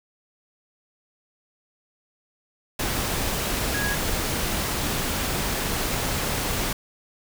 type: tone in noise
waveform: sine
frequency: 1656 Hz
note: G#6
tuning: 5 cents flat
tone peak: -27 dBFS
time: 3.74-3.95 s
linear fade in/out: 5 ms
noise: pink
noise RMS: -26 dBFS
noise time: 2.79-6.73 s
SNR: -4 dB
effects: none